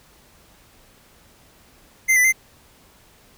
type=tone with pitch steps; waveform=square; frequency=2079 / 1992 / 2079 Hz; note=C7 / B6 / C7; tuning=-12 / +14 / -12 cents; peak=-14 dBFS; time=2.08-2.326 s; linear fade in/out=20 ms; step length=82 ms; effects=pink hiss -53 dBFS RMS until 3.37 s